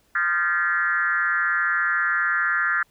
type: tone with frequency modulation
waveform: sine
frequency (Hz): 1556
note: G6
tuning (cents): -13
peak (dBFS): -19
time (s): 0.15-2.83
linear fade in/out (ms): 5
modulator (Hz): 171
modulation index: 1.7
effects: pink hiss -63 dBFS RMS until 2.9 s